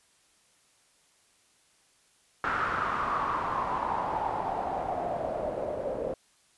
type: noise with low-pass filter sweep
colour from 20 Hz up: white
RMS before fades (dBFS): -31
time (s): 2.44-6.14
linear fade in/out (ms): 2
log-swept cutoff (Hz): 1400 to 520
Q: 5.5
effects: white hiss -65 dBFS RMS until 6.57 s + resampled to 24000 Hz